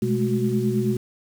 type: tone cluster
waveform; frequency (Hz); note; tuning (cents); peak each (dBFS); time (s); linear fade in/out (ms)
sine; 124.6 / 207.1 / 216.3 / 368.8; B2 / G#3 / A3 / F#4; +16 / -5 / -29 / -6; -25; 0.02-0.97; 5
effects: 7-bit